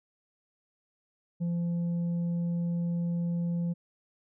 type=tone with tanh clipping; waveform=triangle; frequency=171.6 Hz; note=F3; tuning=30 cents flat; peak=-28 dBFS; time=1.4-3.74 s; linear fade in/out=20 ms; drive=8 dB; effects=none